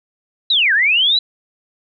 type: linear two-way sweep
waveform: sine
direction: down then up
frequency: 4032 to 1528 to 4032 Hz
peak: -11 dBFS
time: 0.5-1.19 s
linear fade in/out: 5 ms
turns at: 0.73 s
effects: none